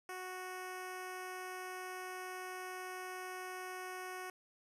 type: tone with notch filter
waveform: 10% pulse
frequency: 368.9 Hz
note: F#4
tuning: 5 cents flat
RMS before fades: -45 dBFS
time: 0.09-4.3 s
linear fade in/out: 2 ms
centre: 4300 Hz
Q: 1.8
effects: resampled to 32000 Hz + 11-bit